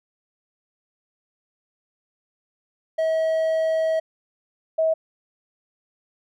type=tone pair in turn; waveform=triangle / sine; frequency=642 / 642 Hz; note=E5 / E5; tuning=-46 / -46 cents; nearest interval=unison; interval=0 cents; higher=neither; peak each=-17 dBFS; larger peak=neither; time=2.98-4 / 4.78-4.94 s; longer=first; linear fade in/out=10 ms; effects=none